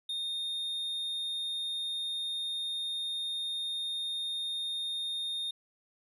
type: tone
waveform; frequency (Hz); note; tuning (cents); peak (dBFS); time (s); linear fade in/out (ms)
triangle; 3670; A#7; -28; -31; 0.09-5.51; 5
effects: resampled to 32000 Hz